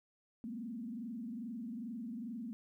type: tone with frequency modulation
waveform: sine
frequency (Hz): 232.2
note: A#3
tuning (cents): -7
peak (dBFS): -40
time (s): 0.44-2.53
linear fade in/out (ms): 0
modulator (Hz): 22.4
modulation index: 1.1
effects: 13-bit